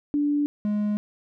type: tone pair in turn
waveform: sine / triangle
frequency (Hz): 291.4 / 208.6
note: D4 / G#3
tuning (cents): -13 / +8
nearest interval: tritone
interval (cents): 579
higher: first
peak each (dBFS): -20 / -20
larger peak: neither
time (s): 0.14-0.46 / 0.65-0.97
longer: neither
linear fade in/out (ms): 0
effects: none